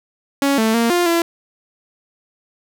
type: tone with pitch steps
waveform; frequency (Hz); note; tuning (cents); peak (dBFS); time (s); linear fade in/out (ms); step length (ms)
sawtooth; 278.7 / 221.6 / 232.2 / 351 / 337.5; C#4 / A3 / A#3 / F4 / E4; +9 / +13 / -7 / +9 / +41; -10; 0.42-1.22; 2; 160
effects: none